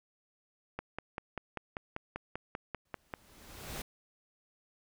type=click train; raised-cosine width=0.5 ms; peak=-22 dBFS; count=13; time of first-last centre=0.79-3.138 s; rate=5.11 Hz
type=noise with exponential growth; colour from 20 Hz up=pink; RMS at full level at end=-39 dBFS; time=2.85-3.82 s; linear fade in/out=5 ms; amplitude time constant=210 ms
effects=none